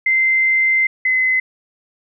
sine tone pair in turn, 2078 / 2040 Hz, C7 / C7, -12 / -44 cents, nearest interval unison, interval 32 cents, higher first, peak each -12 / -13 dBFS, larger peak first, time 0.06-0.87 / 1.05-1.4 s, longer first, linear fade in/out 5 ms, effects none

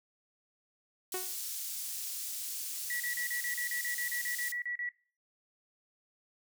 pink high-pass noise, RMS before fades -39 dBFS, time 1.12-4.52 s, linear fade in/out 2 ms, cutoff 6600 Hz, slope 12 dB/octave
sawtooth tone with exponential decay, 370 Hz, F#4, in tune, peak -29 dBFS, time 1.14-1.39 s, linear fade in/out 2 ms, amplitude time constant 54 ms
sine tone bursts, 1941 Hz, B6, 31 cents flat, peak -34 dBFS, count 15, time 2.9-4.89 s, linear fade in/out 2 ms, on 100 ms, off 35 ms
effects noise-tail reverb RT60 0.4 s tail -19 dB re dry

